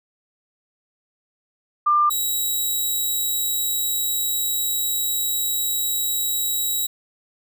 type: tone pair in turn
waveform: sine / 5% pulse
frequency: 1194 / 3864 Hz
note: D6 / B7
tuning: +28 / -39 cents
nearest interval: octave + minor sixth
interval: 2033 cents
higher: second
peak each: -14 / -13 dBFS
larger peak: second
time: 1.86-2.1 / 2.1-6.87 s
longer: second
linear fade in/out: 10 ms
effects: none